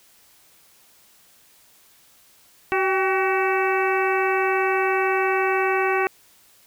harmonic tone with a mistuned harmonic, 378.1 Hz, F#4, 38 cents sharp, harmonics 1 / 2 / 3 / 4 / 5 / 6 / 7, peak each -22 / -25 / -27 / -28 / -29 / -30 / -30 dBFS, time 2.72-6.07 s, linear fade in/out 0 ms, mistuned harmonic 2, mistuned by +59 cents, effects white hiss -55 dBFS RMS until 6.66 s

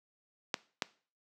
clicks, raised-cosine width 0.2 ms, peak -12 dBFS, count 2, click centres 0.542 / 0.822 s, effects noise-tail reverb RT60 0.4 s tail -20 dB re dry + high-pass 200 Hz 12 dB/octave

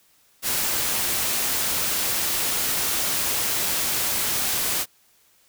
white noise, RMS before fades -24 dBFS, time 0.42-4.86 s, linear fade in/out 50 ms, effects white hiss -60 dBFS RMS until 5.48 s

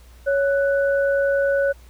sine tone pair together, 556.2 / 1486 Hz, C#5 / F#6, +6 / +7 cents, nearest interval octave + perfect fourth, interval 1701 cents, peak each -17 / -25 dBFS, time 0.26-1.73 s, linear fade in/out 20 ms, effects added 60 Hz sine -44 dBFS peak until 1.89 s + pink hiss -54 dBFS RMS until 1.89 s

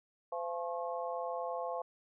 harmonic tone with a mistuned harmonic, 171.2 Hz, F3, 34 cents flat, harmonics 3 / 4 / 5 / 6, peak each -39 / -39 / -43 / -43 dBFS, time 0.32-1.82 s, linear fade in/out 5 ms, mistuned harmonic 6, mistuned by +86 cents, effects none

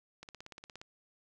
click train, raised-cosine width 0.2 ms, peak -30 dBFS, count 11, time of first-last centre 0.23-0.815 s, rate 17.1 Hz, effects none

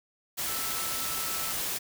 sine tone in noise, 1318.5 Hz, E6, in tune, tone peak -41 dBFS, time 0.47-1.53 s, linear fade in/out 20 ms, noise white, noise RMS -32 dBFS, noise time 0.37-1.79 s, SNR -12 dB, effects none

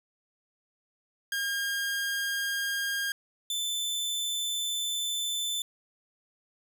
sawtooth tone pair in turn, 1616 / 3527 Hz, G#6 / A7, -48 / +3 cents, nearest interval octave + major second, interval 1351 cents, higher second, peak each -25 / -26 dBFS, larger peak first, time 1.32-3.12 / 3.5-5.62 s, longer second, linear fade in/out 2 ms, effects none

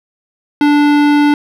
sine tone with hard clipping, 292.6 Hz, D4, 6 cents flat, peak -9 dBFS, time 0.61-1.34 s, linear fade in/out 2 ms, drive 18 dB, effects none

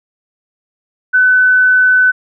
sine tone, 1506 Hz, F#6, 30 cents sharp, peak -6 dBFS, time 1.13-2.12 s, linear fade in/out 20 ms, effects none

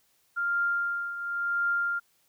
sine tone with tremolo, 1396.9 Hz, F6, in tune, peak -23 dBFS, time 0.36-2 s, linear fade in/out 20 ms, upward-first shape triangle, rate 0.94 Hz, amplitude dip 70%, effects white hiss -68 dBFS RMS until 2.28 s

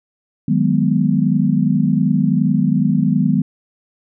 sine chord, G# minor seventh, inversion second, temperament equal, 155.56 / 185 / 207.7 / 246.9 Hz, D#3 / F#3 / G#3 / B3, 0 / 0 / 0 / 0 cents, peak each -18 dBFS, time 0.48-3.42 s, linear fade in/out 5 ms, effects none

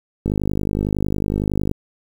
click train, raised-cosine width 3 ms, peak -8 dBFS, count 75, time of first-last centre 0.26-1.714 s, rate 50.9 Hz, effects 7-bit

